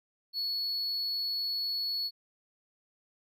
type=tone; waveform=triangle; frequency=4392 Hz; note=C#8; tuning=17 cents flat; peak=-29 dBFS; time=0.33-2.11 s; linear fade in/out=50 ms; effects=none